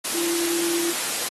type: tone in noise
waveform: sine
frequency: 340 Hz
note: F4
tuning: 46 cents flat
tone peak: -25 dBFS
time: 0.14-0.92 s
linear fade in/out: 10 ms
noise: white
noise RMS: -26 dBFS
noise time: 0.04-1.29 s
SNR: -2 dB
effects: high-pass 200 Hz 12 dB/octave + AAC 32 kbps